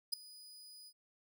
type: tone with ADSR envelope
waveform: sawtooth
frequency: 4965 Hz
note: D#8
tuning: 5 cents flat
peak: -27 dBFS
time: 0.12-0.93 s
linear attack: 16 ms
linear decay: 3 ms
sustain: -23 dB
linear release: 56 ms
effects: none